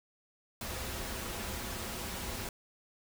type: noise with comb filter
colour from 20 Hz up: pink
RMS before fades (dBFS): -39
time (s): 0.61-2.49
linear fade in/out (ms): 2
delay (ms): 6.7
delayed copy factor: -0.5
effects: none